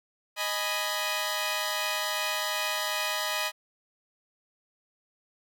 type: chord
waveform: 10% pulse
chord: G# minor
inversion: second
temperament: equal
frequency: 622.3 / 830.6 / 987.8 Hz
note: D#5 / G#5 / B5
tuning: 0 / 0 / 0 cents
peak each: -23 / -26 / -24 dBFS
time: 0.36-3.52 s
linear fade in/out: 50 ms
effects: none